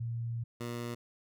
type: tone pair in turn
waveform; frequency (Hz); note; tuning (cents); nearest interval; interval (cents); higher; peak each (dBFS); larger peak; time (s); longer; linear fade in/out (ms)
sine / 15% pulse; 116.54 / 119.13; A#2 / A#2; 0 / +38; unison; 38; second; -33 / -30; second; 0-0.44 / 0.6-0.95; first; 10
effects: none